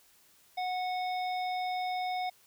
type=harmonic tone; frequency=734 Hz; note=F#5; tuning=14 cents flat; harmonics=1 / 3 / 5 / 7; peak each=-31 / -41 / -45 / -48 dBFS; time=0.57-2.3 s; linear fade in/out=10 ms; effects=white hiss -63 dBFS RMS until 2.46 s